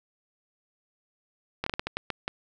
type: slowing click train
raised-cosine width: 0.3 ms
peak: -13 dBFS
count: 9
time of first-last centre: 1.64-2.279 s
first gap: 24 ms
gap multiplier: 1.33
effects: none